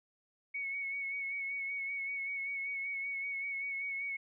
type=tone with vibrato; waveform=sine; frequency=2217 Hz; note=C#7; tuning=in tune; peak=-35 dBFS; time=0.54-4.17 s; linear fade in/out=10 ms; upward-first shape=sine; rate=5.2 Hz; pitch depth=29 cents each way; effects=none